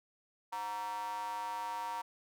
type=tone with high-pass filter; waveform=square; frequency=103.83 Hz; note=G#2; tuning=in tune; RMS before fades=-39 dBFS; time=0.52-2.02 s; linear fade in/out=10 ms; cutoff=910 Hz; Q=8.2; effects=none